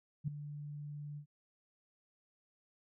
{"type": "tone with ADSR envelope", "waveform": "sine", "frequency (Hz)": 146.83, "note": "D3", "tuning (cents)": 0, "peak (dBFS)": -30, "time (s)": [0.24, 1.26], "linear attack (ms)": 37, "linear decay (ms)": 6, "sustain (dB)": -12, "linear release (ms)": 89, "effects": []}